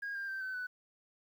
sine tone with pitch steps, 1633 / 1596.6 / 1561.1 / 1526.3 / 1492.3 Hz, G#6 / G6 / G6 / G6 / F#6, -30 / +31 / -8 / -47 / +14 cents, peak -35 dBFS, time 0.02-0.67 s, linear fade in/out 10 ms, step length 130 ms, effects tanh soft clip ceiling -34 dBFS + 11-bit

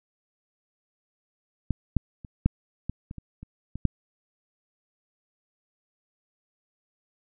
clicks, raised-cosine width 5 ms, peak -12 / -9 / -28 / -7 / -17 / -25 / -26 / -28 / -22 / -7 dBFS, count 10, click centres 1.707 / 1.967 / 2.248 / 2.46 / 2.896 / 3.111 / 3.183 / 3.43 / 3.756 / 3.853 s, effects none

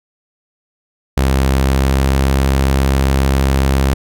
sawtooth tone with pitch glide, 66.7 to 67.36 Hz, C2 to C#2, +34 to -49 cents, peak -7 dBFS, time 1.17-3.94 s, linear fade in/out 5 ms, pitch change +17 cents, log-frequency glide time 1.52-2.22 s, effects none

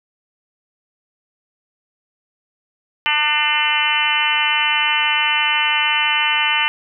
harmonic tone, 299.5 Hz, D4, 34 cents sharp, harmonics 3 / 4 / 5 / 6 / 7 / 8 / 9 / 10, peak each -23 / -26 / -26 / -25 / -22 / -24 / -22 / -20 dBFS, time 3.06-6.68 s, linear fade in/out 0 ms, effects none

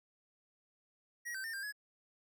square tone with pitch steps, 1902 / 1551 / 1811 / 1592 / 1686 Hz, A#6 / G6 / A6 / G6 / G#6, +34 / -19 / +49 / +26 / +26 cents, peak -40 dBFS, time 1.25-1.725 s, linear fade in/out 20 ms, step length 95 ms, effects none

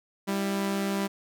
sawtooth tone pair together, 197.23 / 329.6 Hz, G3 / E4, +11 / 0 cents, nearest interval major sixth, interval 889 cents, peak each -23 / -31 dBFS, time 0.27-1.08 s, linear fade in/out 20 ms, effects none

